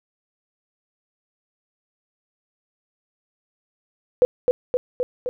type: tone with echo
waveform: sine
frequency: 498.3 Hz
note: B4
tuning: 15 cents sharp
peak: -10 dBFS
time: 4.22-4.25 s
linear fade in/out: 0 ms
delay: 260 ms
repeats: 4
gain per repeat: -3 dB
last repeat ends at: 5.29 s
effects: none